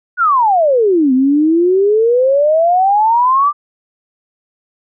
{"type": "exponential two-way sweep", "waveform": "sine", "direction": "down then up", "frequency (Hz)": [1500, 252.7, 1197], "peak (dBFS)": -8, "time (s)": [0.17, 3.53], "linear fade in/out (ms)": 50, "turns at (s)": 1.13, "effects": []}